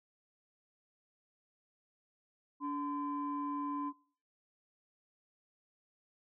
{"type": "tone pair together", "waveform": "sine", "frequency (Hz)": [287.5, 1023.3], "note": ["D4", "C6"], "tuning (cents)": [-37, -39], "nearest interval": "octave + minor seventh", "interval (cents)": 2198, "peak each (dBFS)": [-36, -37], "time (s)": [2.6, 3.93], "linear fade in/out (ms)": 50, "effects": ["noise-tail reverb RT60 0.5 s tail -24 dB re dry", "tanh soft clip ceiling -28 dBFS"]}